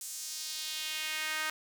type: tone with high-pass filter sweep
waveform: sawtooth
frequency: 311.1 Hz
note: D#4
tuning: in tune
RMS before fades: -37 dBFS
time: 0.01-1.5 s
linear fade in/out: 2 ms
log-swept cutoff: 7800 to 1500 Hz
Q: 1.6
effects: none

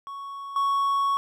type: tone with level steps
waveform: triangle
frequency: 1111 Hz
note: C#6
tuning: 4 cents sharp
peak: -32 / -19 dBFS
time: 0.07-1.17 s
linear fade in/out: 0 ms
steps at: 0.56 s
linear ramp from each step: 2 ms
effects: none

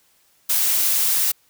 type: noise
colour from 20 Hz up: blue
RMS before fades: -19 dBFS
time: 0.49-1.32 s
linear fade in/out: 10 ms
effects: white hiss -60 dBFS RMS until 1.49 s

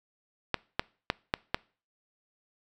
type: clicks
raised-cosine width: 0.3 ms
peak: -9 dBFS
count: 5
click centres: 0.543 / 0.795 / 1.101 / 1.339 / 1.545 s
effects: noise-tail reverb RT60 0.4 s tail -24 dB re dry

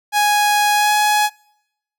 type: tone with pitch glide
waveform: sawtooth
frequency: 830.6 to 839.8 Hz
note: G#5 to G#5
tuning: 0 to +19 cents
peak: -9 dBFS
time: 0.12-1.3 s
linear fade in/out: 50 ms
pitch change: +19 cents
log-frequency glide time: 0.74-0.92 s
effects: noise-tail reverb RT60 0.8 s tail -26 dB re dry

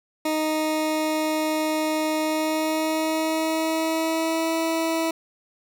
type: tone with pitch glide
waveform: 20% pulse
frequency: 311.1 to 326 Hz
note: D#4 to E4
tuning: 0 to -19 cents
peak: -17 dBFS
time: 0.25-5.11 s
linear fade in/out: 5 ms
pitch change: +81 cents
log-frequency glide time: 2.2-4.54 s
effects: none

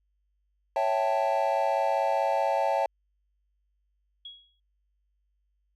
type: chord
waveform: triangle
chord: A dominant seventh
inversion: first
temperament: equal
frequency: 554.4 / 659.3 / 784 / 880 Hz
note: C#5 / E5 / G5 / A5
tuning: 0 / 0 / 0 / 0 cents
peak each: -27 dBFS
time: 0.76-2.86 s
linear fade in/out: 2 ms
type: tone with exponential decay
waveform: sine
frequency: 3322 Hz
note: G#7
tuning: in tune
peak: -37 dBFS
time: 4.25-4.6 s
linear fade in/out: 5 ms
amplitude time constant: 75 ms
effects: added 50 Hz sine -70 dBFS peak until 5.75 s

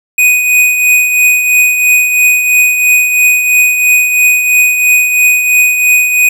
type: tone with tremolo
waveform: square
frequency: 2489 Hz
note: D#7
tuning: in tune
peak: -4 dBFS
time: 0.18-6.29 s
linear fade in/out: 5 ms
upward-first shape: triangle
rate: 3 Hz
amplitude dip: 55%
effects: none

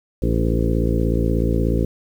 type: harmonic tone with a mistuned harmonic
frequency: 56.6 Hz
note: A1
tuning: 50 cents sharp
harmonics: 1 / 2 / 3 / 4 / 5 / 6 / 7 / 8 / 9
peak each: -20 / -23 / -25 / -26 / -27 / -28 / -28 / -29 / -30 dBFS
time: 0.22-1.85 s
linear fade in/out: 5 ms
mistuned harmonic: 6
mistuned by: -39 cents
effects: 8-bit

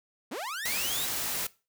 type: linear sweep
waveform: sawtooth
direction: up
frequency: 187.8 to 3951 Hz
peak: -30 dBFS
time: 0.31-1.06 s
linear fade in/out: 10 ms
type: noise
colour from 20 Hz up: white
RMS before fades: -32 dBFS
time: 0.65-1.47 s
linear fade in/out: 5 ms
effects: noise-tail reverb RT60 0.3 s tail -20 dB re dry

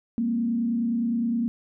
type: tone with frequency modulation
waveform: sine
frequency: 233.1 Hz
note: A#3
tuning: in tune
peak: -22 dBFS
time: 0.18-1.48 s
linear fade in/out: 0 ms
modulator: 29.7 Hz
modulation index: 0.58
effects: none

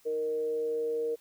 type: tone with frequency modulation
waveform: sine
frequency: 466.2 Hz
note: A#4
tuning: in tune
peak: -28 dBFS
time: 0.05-1.16 s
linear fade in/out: 20 ms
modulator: 154 Hz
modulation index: 0.26
effects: white hiss -63 dBFS RMS until 1.2 s

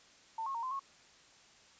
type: tone with pitch steps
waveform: sine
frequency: 897 / 1085 / 925 / 1033 / 1094 Hz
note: A5 / C#6 / A#5 / C6 / C#6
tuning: +33 / -37 / -14 / -22 / -23 cents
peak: -35 dBFS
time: 0.38-0.795 s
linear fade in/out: 5 ms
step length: 83 ms
effects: white hiss -61 dBFS RMS until 1.79 s + resampled to 16000 Hz

